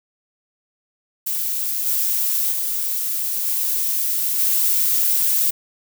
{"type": "noise with level steps", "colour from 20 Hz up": "violet", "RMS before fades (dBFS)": [-23, -20, -23, -21, -18], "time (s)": [1.26, 5.51], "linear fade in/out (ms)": 10, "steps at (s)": [1.85, 2.51, 3.45, 4.38], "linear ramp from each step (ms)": 20, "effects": []}